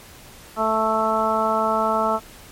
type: harmonic tone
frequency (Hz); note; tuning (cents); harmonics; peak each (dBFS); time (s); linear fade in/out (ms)
220; A3; 0; 1 / 2 / 3 / 4 / 5 / 6; -28 / -28 / -23 / -24 / -26 / -23; 0.56-2.2; 50
effects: pink hiss -44 dBFS RMS until 2.51 s + MP3 64 kbps

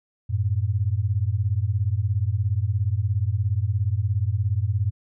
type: beating tone pair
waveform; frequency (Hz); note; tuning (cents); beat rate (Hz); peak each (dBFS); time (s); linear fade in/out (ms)
sine; 93 / 110; F#2 / A2; +9 / 0; 17; -23; 0.29-4.91; 20
effects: none

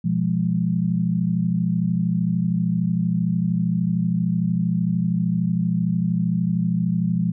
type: chord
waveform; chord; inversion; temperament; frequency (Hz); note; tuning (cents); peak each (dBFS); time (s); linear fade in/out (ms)
sine; F diminished; second; equal; 123.47 / 174.61 / 207.7; Cb3 / F3 / Ab3; 0 / 0 / 0; -26 / -20 / -25; 0.04-7.32; 10
effects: none

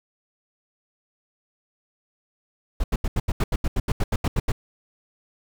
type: noise bursts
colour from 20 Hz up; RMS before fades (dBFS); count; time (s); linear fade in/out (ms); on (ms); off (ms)
brown; -21; 15; 2.8-4.52; 5; 40; 80
effects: none

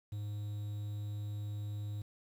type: tone with quantisation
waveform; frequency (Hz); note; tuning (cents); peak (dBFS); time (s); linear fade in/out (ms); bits
triangle; 103.83; G#2; 0; -35; 0.12-2.02; 5; 10
effects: none

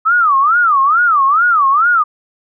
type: tone with vibrato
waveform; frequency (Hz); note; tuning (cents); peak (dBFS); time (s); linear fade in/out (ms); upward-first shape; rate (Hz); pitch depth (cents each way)
sine; 1248; D#6; +5; -8; 0.05-2.04; 20; sine; 2.3; 260
effects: none

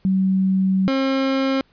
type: tone pair in turn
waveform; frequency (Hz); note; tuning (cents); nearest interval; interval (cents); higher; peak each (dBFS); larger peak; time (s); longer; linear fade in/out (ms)
sine / 30% pulse; 190 / 268.2; F#3 / C4; +46 / +43; tritone; 597; second; -15; neither; 0.05-0.88 / 0.88-1.61; first; 0
effects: pink hiss -59 dBFS RMS until 1.72 s + resampled to 11025 Hz

